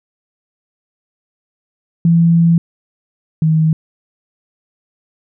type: tone pair in turn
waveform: sine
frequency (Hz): 167.8 / 158.38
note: E3 / D#3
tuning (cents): +31 / +31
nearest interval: minor second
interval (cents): 100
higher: first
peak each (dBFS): -7 / -9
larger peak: first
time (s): 2.05-2.58 / 3.42-3.73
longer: first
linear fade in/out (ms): 2
effects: none